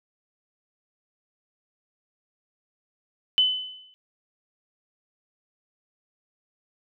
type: tone with exponential decay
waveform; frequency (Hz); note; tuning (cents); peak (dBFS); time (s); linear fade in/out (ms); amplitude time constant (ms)
sine; 3020; F#7; +35; -14; 3.38-3.94; 0; 120
effects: none